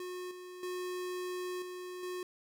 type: tone with level steps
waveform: square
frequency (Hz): 362.6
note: F#4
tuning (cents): -35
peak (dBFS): -40 / -46 / -37 / -42 / -38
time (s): 0-2.23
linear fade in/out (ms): 2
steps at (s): 0.31 / 0.63 / 1.62 / 2.03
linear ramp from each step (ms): 2
effects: none